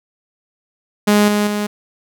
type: tone with level steps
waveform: sawtooth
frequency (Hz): 207.7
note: G#3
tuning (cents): 0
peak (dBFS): -6 / -10 / -14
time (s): 1.07-1.67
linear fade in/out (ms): 10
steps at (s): 1.28 / 1.47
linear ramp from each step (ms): 2
effects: none